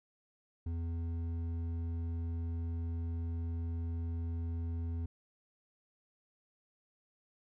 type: tone with hard clipping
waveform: triangle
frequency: 83.7 Hz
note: E2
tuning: 27 cents sharp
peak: -36 dBFS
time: 0.66-5.06 s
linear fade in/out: 5 ms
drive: 11 dB
effects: none